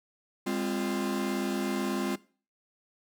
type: chord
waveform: 45% pulse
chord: F minor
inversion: first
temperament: equal with one note detuned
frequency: 203.3 / 261.6 / 349.2 Hz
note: Ab3 / C4 / F4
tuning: -37 / 0 / 0 cents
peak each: -33 dBFS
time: 0.46-2.16 s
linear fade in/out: 10 ms
effects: noise-tail reverb RT60 0.4 s tail -20 dB re dry